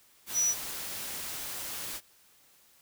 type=tone in noise; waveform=sine; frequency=5890 Hz; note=F#8; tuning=9 cents flat; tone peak=-24 dBFS; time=0.33-0.55 s; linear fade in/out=50 ms; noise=white; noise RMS=-38 dBFS; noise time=0.26-2.01 s; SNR=+11 dB; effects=white hiss -62 dBFS RMS until 2.81 s